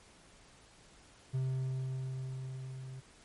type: tone with level ramp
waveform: triangle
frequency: 130.81 Hz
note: C3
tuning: in tune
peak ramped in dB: -28 to -41 dBFS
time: 1.33-3.01 s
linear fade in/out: 20 ms
effects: pink hiss -60 dBFS RMS until 3.24 s + MP3 48 kbps